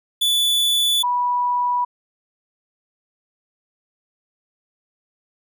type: tone pair in turn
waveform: 45% pulse / sine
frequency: 3467 / 978.8 Hz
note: A7 / B5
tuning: -26 / -16 cents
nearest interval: octave + minor seventh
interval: 2190 cents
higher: first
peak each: -16 / -17 dBFS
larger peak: first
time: 0.21-1.03 / 1.03-1.85 s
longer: neither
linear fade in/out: 10 ms
effects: none